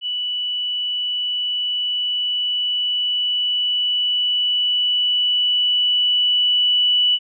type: tone with level ramp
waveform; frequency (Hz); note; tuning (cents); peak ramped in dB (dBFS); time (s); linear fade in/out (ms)
sine; 2960; F#7; 0; -21 to -13; 0.01-7.19; 50
effects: none